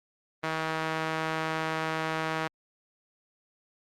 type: tone with band-pass filter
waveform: sawtooth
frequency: 159.3 Hz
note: D#3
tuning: 41 cents sharp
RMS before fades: -31 dBFS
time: 0.43-2.48 s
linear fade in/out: 10 ms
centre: 1400 Hz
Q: 0.81
effects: Opus 32 kbps